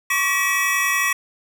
square tone cluster, 1095 / 1146 / 1930 / 2297 / 2571 Hz, C#6 / D6 / B6 / D7 / E7, -22 / -43 / -40 / -39 / -44 cents, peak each -28 / -28 / -21 / -28 / -26 dBFS, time 0.1-1.13 s, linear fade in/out 5 ms, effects none

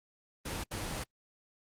pink noise bursts at uneven times, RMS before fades -37 dBFS, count 2, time 0.45-0.64 / 0.71-1.04 s, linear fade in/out 10 ms, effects low-pass 11000 Hz 12 dB/octave + Opus 24 kbps

